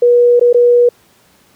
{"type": "tone with dropouts", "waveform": "sine", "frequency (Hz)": 483.3, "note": "B4", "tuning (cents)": -38, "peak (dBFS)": -5, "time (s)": [0.02, 0.89], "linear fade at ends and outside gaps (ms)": 5, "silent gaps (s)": [[0.396, 0.411], [0.529, 0.544]], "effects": ["pink hiss -50 dBFS RMS until 1.55 s", "high-pass 100 Hz 12 dB/octave"]}